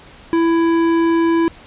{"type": "tone with tanh clipping", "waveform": "triangle", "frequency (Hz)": 332.2, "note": "E4", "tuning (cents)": 13, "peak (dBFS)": -14, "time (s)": [0.33, 1.48], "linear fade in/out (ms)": 0, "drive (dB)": 18, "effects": ["pink hiss -42 dBFS RMS until 1.66 s", "resampled to 8000 Hz"]}